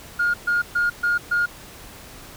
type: tone bursts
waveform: sine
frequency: 1423 Hz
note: F6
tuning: 32 cents sharp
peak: -16 dBFS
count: 5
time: 0.19-1.46 s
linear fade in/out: 10 ms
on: 150 ms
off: 130 ms
effects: tanh soft clip ceiling -14 dBFS + pink hiss -42 dBFS RMS until 2.36 s